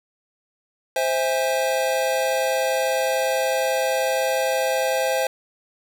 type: chord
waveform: square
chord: C augmented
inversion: none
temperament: just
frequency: 523.3 / 654.1 / 817.6 Hz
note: C5 / E5 / G#5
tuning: 0 / -14 / -27 cents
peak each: -23 / -26 / -27 dBFS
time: 0.96-5.27 s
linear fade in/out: 2 ms
effects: none